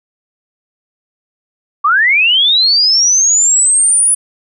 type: linear sweep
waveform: sine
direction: up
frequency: 1108.7 to 9950 Hz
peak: -7 dBFS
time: 1.84-4.15 s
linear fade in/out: 10 ms
effects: none